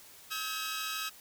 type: tone cluster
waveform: 15% pulse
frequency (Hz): 1281 / 1578 / 1681 / 2818 / 3876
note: E6 / G6 / G#6 / F7 / B7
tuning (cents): -50 / +11 / +20 / +15 / -33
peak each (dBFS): -30 / -35 / -39 / -38 / -38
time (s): 0.3-1.1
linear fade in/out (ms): 20
effects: white hiss -54 dBFS RMS until 1.2 s